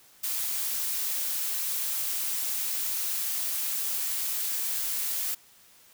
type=noise; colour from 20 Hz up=blue; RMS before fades=-30 dBFS; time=0.23-5.35 s; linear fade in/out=10 ms; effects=white hiss -57 dBFS RMS until 5.93 s